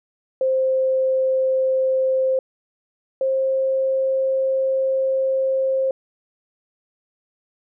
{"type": "tone pair in turn", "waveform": "sine", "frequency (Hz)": [524, 530.7], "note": ["C5", "C5"], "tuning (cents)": [2, 24], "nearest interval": "unison", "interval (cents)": 22, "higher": "second", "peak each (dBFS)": [-16, -17], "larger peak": "first", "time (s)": [[0.41, 2.39], [3.21, 5.91]], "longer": "second", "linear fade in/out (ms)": 2, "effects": []}